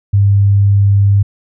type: tone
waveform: sine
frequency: 100.1 Hz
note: G2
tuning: 37 cents sharp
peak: -6 dBFS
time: 0.13-1.23 s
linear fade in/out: 10 ms
effects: none